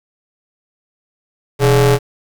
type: ring-modulated tone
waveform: 40% pulse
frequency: 146.83 Hz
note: D3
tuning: in tune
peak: -5 dBFS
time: 1.59-1.99 s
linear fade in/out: 50 ms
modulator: 273 Hz
effects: 7-bit